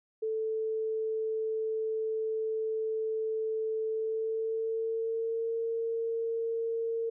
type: tone with pitch glide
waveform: sine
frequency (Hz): 440 to 456.8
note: A4 to A#4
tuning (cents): 0 to -35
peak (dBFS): -29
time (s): 0.22-7.1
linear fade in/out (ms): 10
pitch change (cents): +65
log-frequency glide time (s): 3.88-5.54
effects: none